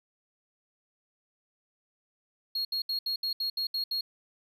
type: tone bursts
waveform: triangle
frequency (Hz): 4292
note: C8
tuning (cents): +43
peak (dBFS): -27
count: 9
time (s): 2.55-4.01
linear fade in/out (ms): 5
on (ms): 100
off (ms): 70
effects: none